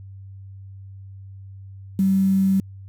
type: tone with quantisation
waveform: sine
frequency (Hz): 192.5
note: G3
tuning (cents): -31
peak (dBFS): -15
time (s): 1.99-2.6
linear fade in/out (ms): 2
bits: 7
effects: added 97 Hz sine -37 dBFS peak until 2.88 s